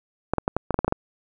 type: clicks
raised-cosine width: 1 ms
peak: -7 dBFS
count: 10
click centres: 0.336 / 0.383 / 0.479 / 0.566 / 0.707 / 0.743 / 0.79 / 0.846 / 0.88 / 0.924 s
effects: none